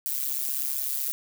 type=noise with amplitude modulation; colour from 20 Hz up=violet; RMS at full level=-25 dBFS; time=0.06-1.12 s; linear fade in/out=0 ms; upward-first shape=sine; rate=136 Hz; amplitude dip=95%; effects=none